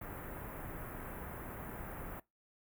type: band-stop noise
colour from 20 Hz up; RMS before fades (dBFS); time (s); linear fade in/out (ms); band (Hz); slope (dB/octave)
pink; -45; 0.01-2.2; 5; 1900 to 13000; 24
effects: noise-tail reverb RT60 0.2 s tail -21 dB re dry